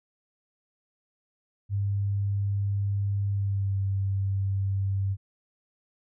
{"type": "tone with pitch glide", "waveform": "sine", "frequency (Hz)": [100, 97.66], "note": ["G2", "G2"], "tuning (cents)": [35, -6], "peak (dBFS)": -24, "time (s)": [1.69, 5.17], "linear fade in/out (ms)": 50, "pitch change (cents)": -41, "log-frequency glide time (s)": [3.32, 3.78], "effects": []}